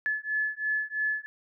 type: beating tone pair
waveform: sine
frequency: 1720 / 1723 Hz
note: A6 / A6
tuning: -40 / -37 cents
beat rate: 3 Hz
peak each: -30 dBFS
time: 0.06-1.26 s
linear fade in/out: 0 ms
effects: none